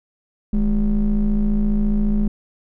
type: ring-modulated tone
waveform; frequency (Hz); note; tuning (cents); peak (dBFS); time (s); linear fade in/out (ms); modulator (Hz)
triangle; 90.7; F#2; -34; -10; 0.53-2.28; 5; 118
effects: none